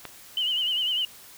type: click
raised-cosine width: 0.3 ms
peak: -19 dBFS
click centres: 0.053 s
type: tone with vibrato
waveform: sine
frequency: 2978 Hz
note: F#7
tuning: 11 cents sharp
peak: -23 dBFS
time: 0.37-1.05 s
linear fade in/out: 2 ms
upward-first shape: sine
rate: 10 Hz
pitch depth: 78 cents each way
effects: white hiss -48 dBFS RMS until 1.37 s